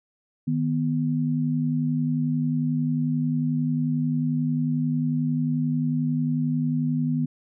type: tone pair together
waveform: sine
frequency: 155.3 / 246.5 Hz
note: D#3 / B3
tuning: -3 / -3 cents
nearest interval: minor sixth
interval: 800 cents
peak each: -24 dBFS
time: 0.47-7.26 s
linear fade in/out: 10 ms
effects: none